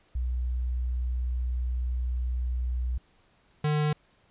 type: tone pair in turn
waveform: sine / square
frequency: 61.74 / 150.45 Hz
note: B1 / D3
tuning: 0 / +42 cents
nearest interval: octave + minor third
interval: 1542 cents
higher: second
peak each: -26 / -24 dBFS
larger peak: second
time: 0.15-2.98 / 3.64-3.93 s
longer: first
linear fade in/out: 5 ms
effects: pink hiss -64 dBFS RMS until 4.3 s + resampled to 8000 Hz